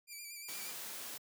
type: tone with vibrato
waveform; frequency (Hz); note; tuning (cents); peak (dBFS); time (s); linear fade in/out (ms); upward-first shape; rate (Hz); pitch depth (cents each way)
10% pulse; 2349; D7; 0; -37; 0.07-0.74; 50; square; 8.5; 34
type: noise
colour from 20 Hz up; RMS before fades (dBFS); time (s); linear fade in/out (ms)
white; -45; 0.48-1.18; 10
effects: high-pass 150 Hz 12 dB/octave